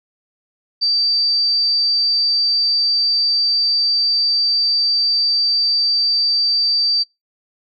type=tone; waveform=sine; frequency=4651 Hz; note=D8; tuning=18 cents flat; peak=-13 dBFS; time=0.81-7.04 s; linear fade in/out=20 ms; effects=noise-tail reverb RT60 0.2 s tail -24 dB re dry

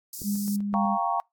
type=high-pass noise; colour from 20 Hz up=white; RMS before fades=-37 dBFS; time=0.13-0.56 s; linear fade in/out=2 ms; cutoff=4800 Hz; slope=48 dB/octave
type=click; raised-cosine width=3 ms; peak=-27 dBFS; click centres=0.218 s
type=tone with tremolo; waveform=sine; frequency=203.1 Hz; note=G#3; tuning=38 cents flat; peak=-24 dBFS; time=0.23-0.98 s; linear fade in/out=50 ms; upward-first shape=square; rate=4 Hz; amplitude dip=25%
type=chord; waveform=sine; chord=G half-diminished seventh; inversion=third; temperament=equal; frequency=698.5 / 784 / 932.3 / 1108.7 Hz; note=F5 / G5 / Bb5 / Db6; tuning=0 / 0 / 0 / 0 cents; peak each=-29 dBFS; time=0.74-1.2 s; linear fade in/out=0 ms
effects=noise-tail reverb RT60 0.2 s tail -26 dB re dry + AAC 64 kbps

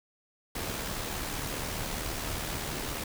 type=noise with amplitude modulation; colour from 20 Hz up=pink; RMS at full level=-33 dBFS; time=0.55-3.04 s; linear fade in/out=5 ms; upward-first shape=sine; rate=74.9 Hz; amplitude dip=40%; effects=none

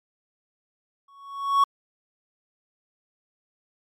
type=tone with exponential growth; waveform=triangle; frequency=1112 Hz; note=C#6; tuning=5 cents sharp; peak=-11 dBFS; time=1.08-1.64 s; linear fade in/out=5 ms; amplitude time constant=120 ms; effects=MP3 96 kbps

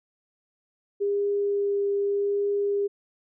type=tone with vibrato; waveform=sine; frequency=403.4 Hz; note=G4; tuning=50 cents sharp; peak=-22 dBFS; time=1-2.88 s; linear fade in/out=20 ms; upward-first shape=triangle; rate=0.83 Hz; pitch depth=9 cents each way; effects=none

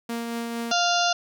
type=tone with tremolo; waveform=sawtooth; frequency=233.1 Hz; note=A#3; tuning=in tune; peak=-23 dBFS; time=0.09-0.72 s; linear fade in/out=5 ms; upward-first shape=triangle; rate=4.4 Hz; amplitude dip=30%
type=harmonic tone; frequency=698.5 Hz; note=F5; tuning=in tune; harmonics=1 / 2 / 4 / 5 / 6 / 7 / 8 / 9; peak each=-23 / -26 / -29 / -30 / -31 / -31 / -32 / -33 dBFS; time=0.71-1.13 s; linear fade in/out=5 ms
effects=none

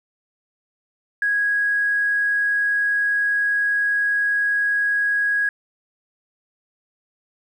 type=tone with tanh clipping; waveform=triangle; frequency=1655 Hz; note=G#6; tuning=6 cents flat; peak=-17 dBFS; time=1.22-5.49 s; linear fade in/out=2 ms; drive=3 dB; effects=none

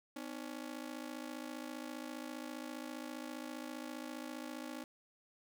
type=ring-modulated tone; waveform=sawtooth; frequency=280.5 Hz; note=C#4; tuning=21 cents sharp; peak=-36 dBFS; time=0.16-4.84 s; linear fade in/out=2 ms; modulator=27.5 Hz; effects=none

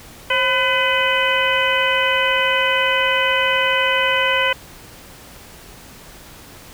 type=harmonic tone with a mistuned harmonic; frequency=504 Hz; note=B4; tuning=35 cents sharp; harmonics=1 / 2 / 3 / 4 / 5 / 6; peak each=-22 / -22 / -22 / -22 / -22 / -22 dBFS; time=0.3-4.53 s; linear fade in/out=5 ms; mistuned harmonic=1; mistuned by=+94 cents; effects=pink hiss -41 dBFS RMS until 6.73 s

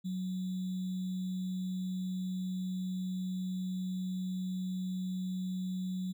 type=tone with sample-and-hold; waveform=sine; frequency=184.9 Hz; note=F#3; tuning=1 cent flat; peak=-33 dBFS; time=0.04-6.13 s; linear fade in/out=20 ms; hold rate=3675 Hz; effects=none

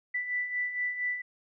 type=beating tone pair; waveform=sine; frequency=1975.5 / 1979.8 Hz; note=B6 / B6; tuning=0 / +4 cents; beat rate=4.3 Hz; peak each=-37 / -30 dBFS; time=0.14-1.22 s; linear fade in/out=10 ms; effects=none

